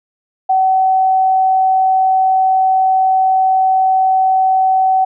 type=tone; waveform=sine; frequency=758 Hz; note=F#5; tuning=42 cents sharp; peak=-9 dBFS; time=0.49-5.05 s; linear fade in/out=10 ms; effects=none